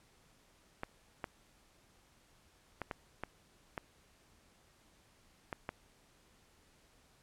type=clicks; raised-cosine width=0.5 ms; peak=-23 dBFS; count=8; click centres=0.834 / 1.242 / 2.817 / 2.912 / 3.236 / 3.778 / 5.528 / 5.691 s; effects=pink hiss -67 dBFS RMS until 7.22 s + low-pass 11000 Hz 12 dB/octave